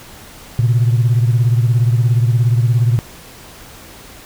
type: beating tone pair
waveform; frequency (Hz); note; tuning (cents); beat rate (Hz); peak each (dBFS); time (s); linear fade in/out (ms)
sine; 116.54 / 133.54; A#2 / C3; 0 / +36; 17; -10 / -16; 0.59-2.99; 0
effects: tanh soft clip ceiling -5 dBFS + pink hiss -38 dBFS RMS until 4.25 s